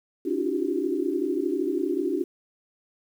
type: tone cluster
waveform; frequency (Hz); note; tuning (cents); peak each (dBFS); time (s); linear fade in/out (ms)
sine; 279.7 / 309.3 / 346.5 / 359.7 / 391.8; C#4 / D#4 / F4 / F#4 / G4; +16 / -10 / -14 / -49 / -1; -30; 0.25-2.24; 10
effects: 9-bit